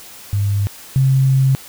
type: tone pair in turn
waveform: sine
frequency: 100.9 / 133.45 Hz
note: G#2 / C3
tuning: -49 / +35 cents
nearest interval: perfect fourth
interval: 484 cents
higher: second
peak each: -14 / -10 dBFS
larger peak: second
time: 0.33-0.67 / 0.96-1.55 s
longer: second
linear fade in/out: 0 ms
effects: white hiss -38 dBFS RMS until 1.68 s